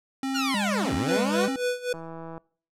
square tone with vibrato, 233.2 Hz, A#3, 1 cent sharp, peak -27 dBFS, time 0.23-1.56 s, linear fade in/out 2 ms, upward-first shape square, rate 1.6 Hz, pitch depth 240 cents each way
15% pulse linear two-way sweep, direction down then up, 1480 to 66 to 400 Hz, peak -20 dBFS, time 0.34-1.47 s, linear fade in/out 20 ms, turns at 0.94 s
square tone with tremolo, 493.9 Hz, B4, in tune, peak -23 dBFS, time 1.08-1.93 s, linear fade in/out 5 ms, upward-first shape sine, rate 3.8 Hz, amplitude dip 85%
click train, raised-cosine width 1 ms, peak -26 dBFS, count 73, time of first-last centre 1.94-2.379 s, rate 164 Hz
effects noise-tail reverb RT60 0.5 s tail -25 dB re dry + low-pass 10000 Hz 12 dB/octave

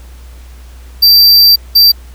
square tone bursts at uneven times, 4685 Hz, D8, 5 cents flat, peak -3 dBFS, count 2, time 1.02-1.56 / 1.75-1.92 s, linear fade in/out 10 ms, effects added 61 Hz sine -30 dBFS peak until 2.14 s + pink hiss -43 dBFS RMS until 2.14 s

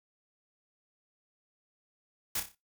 white noise with echo, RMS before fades -32 dBFS, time 2.35-2.4 s, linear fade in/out 5 ms, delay 30 ms, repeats 5, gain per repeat -7 dB, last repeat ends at 2.55 s, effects noise-tail reverb RT60 0.2 s tail -18 dB re dry

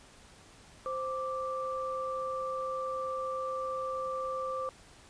sine tone pair together, 522.5 / 1173 Hz, C5 / D6, -2 / -2 cents, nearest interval octave + major second, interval 1400 cents, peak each -35 / -35 dBFS, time 0.86-4.69 s, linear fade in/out 0 ms, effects pink hiss -56 dBFS RMS until 5.09 s + resampled to 22050 Hz

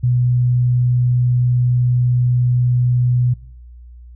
sine tone, 123.47 Hz, B2, in tune, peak -12 dBFS, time 0.03-3.34 s, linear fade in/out 10 ms, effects noise-tail reverb RT60 0.6 s tail -22 dB re dry + added 60 Hz sine -36 dBFS peak until 4.15 s

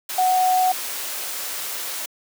sine tone in noise, 740 Hz, F#5, in tune, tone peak -15 dBFS, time 0.18-0.72 s, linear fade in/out 5 ms, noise white, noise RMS -29 dBFS, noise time 0.09-2.06 s, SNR +11 dB, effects high-pass 400 Hz 12 dB/octave

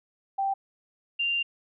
sine tone pair in turn, 783 / 2785 Hz, G5 / F7, -2 / -5 cents, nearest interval octave + minor seventh, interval 2197 cents, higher second, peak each -24 dBFS, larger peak neither, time 0.38-0.54 / 1.19-1.43 s, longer second, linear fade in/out 10 ms, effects none

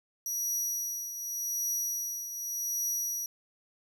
sawtooth tone with tremolo, 5800 Hz, F#8, 35 cents flat, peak -26 dBFS, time 0.26-3.26 s, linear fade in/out 2 ms, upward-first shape triangle, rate 0.86 Hz, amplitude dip 65%, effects none

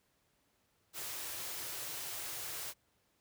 white band-stop noise, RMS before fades -42 dBFS, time 0.93-2.74 s, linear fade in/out 50 ms, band 170 to 280 Hz, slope 96 dB/octave, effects pink hiss -75 dBFS RMS until 3.2 s + high-pass 60 Hz 12 dB/octave

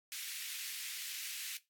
pink high-pass noise, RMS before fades -43 dBFS, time 0.12-1.57 s, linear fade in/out 0 ms, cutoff 2100 Hz, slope 24 dB/octave, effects noise-tail reverb RT60 0.2 s tail -17 dB re dry + AAC 64 kbps

